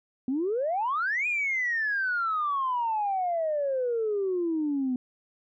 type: exponential two-way sweep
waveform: sine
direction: up then down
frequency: 247.3 to 2489 to 247.3 Hz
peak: -24 dBFS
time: 0.28-4.96 s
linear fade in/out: 2 ms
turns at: 1.27 s
effects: tanh soft clip ceiling -20 dBFS